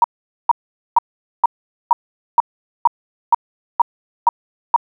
sine tone bursts, 944 Hz, A#5, 22 cents sharp, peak -6 dBFS, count 11, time 0.02-4.762 s, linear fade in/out 2 ms, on 22 ms, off 450 ms, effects 8-bit

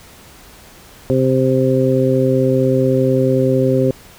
harmonic tone, 130.81 Hz, C3, in tune, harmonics 1 / 2 / 3 / 4, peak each -17 / -17 / -17 / -17 dBFS, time 1.1-3.91 s, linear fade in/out 0 ms, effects pink hiss -42 dBFS RMS until 4.18 s

